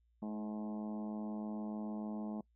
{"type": "harmonic tone with a mistuned harmonic", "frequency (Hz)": 106.6, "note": "G#2", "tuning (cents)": 46, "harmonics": [2, 3, 4, 5, 6, 7, 8, 9, 10], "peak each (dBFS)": [-39, -48, -54, -56, -52, -56, -55, -62, -61], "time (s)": [0.22, 2.41], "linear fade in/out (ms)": 5, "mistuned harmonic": 3, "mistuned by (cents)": -18, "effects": ["noise-tail reverb RT60 0.1 s tail -24 dB re dry", "added 58 Hz sine -70 dBFS peak until 2.55 s"]}